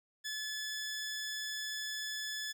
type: tone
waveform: 15% pulse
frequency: 1723 Hz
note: A6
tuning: 37 cents flat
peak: -31 dBFS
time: 0.24-2.53 s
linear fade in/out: 20 ms
effects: none